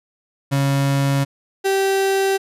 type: tone pair in turn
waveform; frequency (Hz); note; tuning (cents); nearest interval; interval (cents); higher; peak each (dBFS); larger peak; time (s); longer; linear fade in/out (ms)
35% pulse; 138.59 / 388.5; C#3 / G4; 0 / -16; octave + tritone; 1784; second; -14; neither; 0.51-1.25 / 1.64-2.38; neither; 20
effects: resampled to 32000 Hz